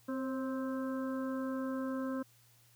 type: harmonic tone with a mistuned harmonic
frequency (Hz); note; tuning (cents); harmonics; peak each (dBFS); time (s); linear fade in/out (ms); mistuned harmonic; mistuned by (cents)
261.6; C4; 0; 1 / 2 / 4 / 5 / 6; -35 / -41 / -47 / -49 / -51; 0.08-2.23; 10; 2; +34
effects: added 118 Hz sine -66 dBFS peak until 2.75 s + white hiss -66 dBFS RMS until 2.75 s